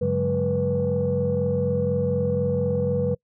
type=tone cluster; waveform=sine; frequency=97.3 / 141.4 / 183.3 / 207.4 / 488.5 Hz; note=G2 / C#3 / F#3 / G#3 / B4; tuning=-12 / +35 / -16 / -2 / -19 cents; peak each=-28 / -27 / -28 / -30 / -22 dBFS; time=0.01-3.15 s; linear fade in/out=10 ms; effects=noise-tail reverb RT60 0.1 s tail -26 dB re dry + tanh soft clip ceiling -13 dBFS